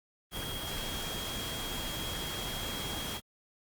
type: tone in noise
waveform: sine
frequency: 3266 Hz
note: G#7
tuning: 30 cents flat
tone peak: -40 dBFS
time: 0.31-3.21 s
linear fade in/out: 50 ms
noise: pink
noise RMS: -38 dBFS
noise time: 0.31-3.21 s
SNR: -5 dB
effects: Opus 32 kbps